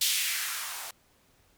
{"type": "noise with band-pass filter sweep", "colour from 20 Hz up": "violet", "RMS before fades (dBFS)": -31, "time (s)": [0.01, 0.91], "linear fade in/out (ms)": 5, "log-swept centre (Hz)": [3500, 670], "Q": 1.9, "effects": ["pink hiss -65 dBFS RMS until 1.57 s"]}